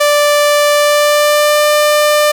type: tone with pitch glide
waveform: sawtooth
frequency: 587.3 to 596.5 Hz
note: D5 to D5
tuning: 0 to +27 cents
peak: -4 dBFS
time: 0-2.32 s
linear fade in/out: 10 ms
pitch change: +27 cents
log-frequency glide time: 0.74-1.67 s
effects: none